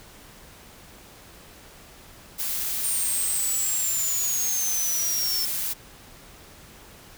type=noise; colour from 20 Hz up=blue; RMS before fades=-28 dBFS; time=2.38-5.74 s; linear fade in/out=20 ms
type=exponential sweep; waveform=sine; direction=down; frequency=9000 to 5340 Hz; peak=-25 dBFS; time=2.84-5.45 s; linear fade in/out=2 ms
effects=pink hiss -48 dBFS RMS until 7.17 s